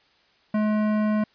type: tone with hard clipping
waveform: sine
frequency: 213 Hz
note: G#3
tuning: 44 cents sharp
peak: -22 dBFS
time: 0.54-1.24 s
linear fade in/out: 5 ms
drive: 15 dB
effects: white hiss -61 dBFS RMS until 1.34 s + resampled to 11025 Hz

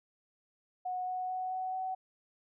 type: tone with pitch steps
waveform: sine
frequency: 733 / 737.7 / 742.4 / 747.1 / 751.9 Hz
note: F#5 / F#5 / F#5 / F#5 / F#5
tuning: -16 / -5 / +6 / +17 / +28 cents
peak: -33 dBFS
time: 0.85-1.95 s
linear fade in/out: 10 ms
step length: 220 ms
effects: none

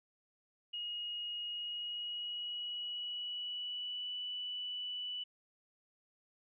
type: tone with pitch glide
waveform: sine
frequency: 2880 to 2968 Hz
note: F#7 to F#7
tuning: -47 to +5 cents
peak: -38 dBFS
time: 0.73-5.24 s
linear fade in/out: 10 ms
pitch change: +52 cents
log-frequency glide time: 1.5-4.16 s
effects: none

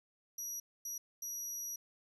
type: tone bursts at uneven times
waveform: 35% pulse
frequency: 5800 Hz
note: F#8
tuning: 35 cents flat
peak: -37 dBFS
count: 3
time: 0.38-0.6 / 0.85-0.98 / 1.22-1.76 s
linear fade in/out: 5 ms
effects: none

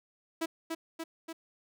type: tone with echo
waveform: sawtooth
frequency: 326.8 Hz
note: E4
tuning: 15 cents flat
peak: -26 dBFS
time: 0.41-0.46 s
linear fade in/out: 10 ms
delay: 290 ms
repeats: 3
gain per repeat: -3 dB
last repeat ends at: 1.33 s
effects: none

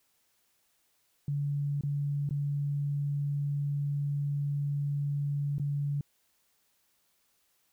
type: tone with dropouts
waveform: sine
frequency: 143.3 Hz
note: D3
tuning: 42 cents flat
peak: -28 dBFS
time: 1.28-6.01 s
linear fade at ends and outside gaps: 2 ms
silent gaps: 1.81-1.835 / 2.291-2.308 / 5.583-5.597 s
effects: white hiss -72 dBFS RMS until 7.72 s

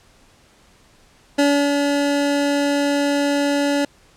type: tone with ADSR envelope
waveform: 25% pulse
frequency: 285.5 Hz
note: D4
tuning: 49 cents flat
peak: -9 dBFS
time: 1.38-3.85 s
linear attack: 11 ms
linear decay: 300 ms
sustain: -4 dB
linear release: 4 ms
effects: pink hiss -53 dBFS RMS until 4.16 s + low-pass 9000 Hz 12 dB/octave

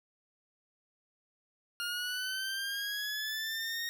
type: linear sweep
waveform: 20% pulse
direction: up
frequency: 1411 to 1864.7 Hz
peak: -29 dBFS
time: 1.8-3.89 s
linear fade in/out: 0 ms
effects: none

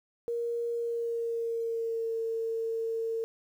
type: tone with pitch glide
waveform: sine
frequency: 470 to 453.2 Hz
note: A#4 to A#4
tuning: +14 to -49 cents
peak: -29 dBFS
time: 0.28-3.24 s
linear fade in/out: 0 ms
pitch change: -63 cents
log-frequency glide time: 0.69-2.17 s
effects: 10-bit

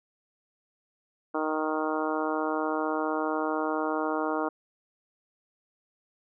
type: harmonic tone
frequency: 155.7 Hz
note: D#3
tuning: 2 cents sharp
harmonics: 2 / 3 / 4 / 5 / 6 / 7 / 8 / 9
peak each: -31 / -33 / -34 / -35 / -36 / -36 / -37 / -38 dBFS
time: 1.34-4.49 s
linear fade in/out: 10 ms
effects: none

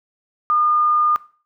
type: tone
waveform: sine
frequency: 1215 Hz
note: D#6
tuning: 42 cents flat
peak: -14 dBFS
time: 0.5-1.16 s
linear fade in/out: 0 ms
effects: noise-tail reverb RT60 0.4 s tail -18 dB re dry

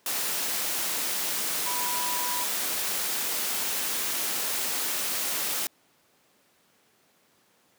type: tone in noise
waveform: sine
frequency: 981 Hz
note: B5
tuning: 12 cents flat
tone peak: -32 dBFS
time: 1.66-2.44 s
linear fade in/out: 2 ms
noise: white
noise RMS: -29 dBFS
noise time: 0.06-5.67 s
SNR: -6 dB
effects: pink hiss -64 dBFS RMS until 7.78 s + high-pass 200 Hz 12 dB/octave

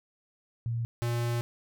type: tone pair in turn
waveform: sine / square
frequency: 116.54 / 118.78 Hz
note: A#2 / A#2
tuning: 0 / +33 cents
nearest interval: unison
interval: 33 cents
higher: second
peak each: -28 dBFS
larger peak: neither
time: 0.66-0.85 / 1.02-1.41 s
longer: second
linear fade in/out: 0 ms
effects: none

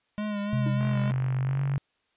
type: tone with vibrato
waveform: square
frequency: 207.1 Hz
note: G#3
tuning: 5 cents flat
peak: -29 dBFS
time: 0.18-1.11 s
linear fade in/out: 0 ms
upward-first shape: sine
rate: 3.3 Hz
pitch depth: 38 cents each way
type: tone with pitch glide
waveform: sine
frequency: 129.4 to 137.89 Hz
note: C3 to C#3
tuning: -19 to -9 cents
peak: -24 dBFS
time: 0.53-1.78 s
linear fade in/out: 0 ms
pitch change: +110 cents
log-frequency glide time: 1.39-1.62 s
type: tone with exponential decay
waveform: triangle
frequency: 307.9 Hz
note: D#4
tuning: 18 cents flat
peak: -27 dBFS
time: 0.66-0.78 s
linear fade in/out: 5 ms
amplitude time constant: 26 ms
type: click train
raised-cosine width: 0.5 ms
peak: -24 dBFS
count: 47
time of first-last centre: 0.81-1.758 s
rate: 48.5 Hz
effects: white hiss -72 dBFS RMS until 2.16 s + resampled to 8000 Hz

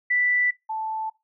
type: tone pair in turn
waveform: sine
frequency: 1975.5 / 877.8 Hz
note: B6 / A5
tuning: 0 / -4 cents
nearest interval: octave + major second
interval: 1404 cents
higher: first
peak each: -19 / -26 dBFS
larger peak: first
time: 0.1-0.51 / 0.69-1.1 s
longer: neither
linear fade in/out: 10 ms
effects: noise-tail reverb RT60 0.2 s tail -20 dB re dry

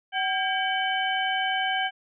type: harmonic tone with a mistuned harmonic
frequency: 760 Hz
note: F#5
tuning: 46 cents sharp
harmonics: 1 / 2 / 3 / 4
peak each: -27 / -28 / -33 / -30 dBFS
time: 0.12-1.91 s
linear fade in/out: 50 ms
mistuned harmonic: 2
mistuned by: +98 cents
effects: none

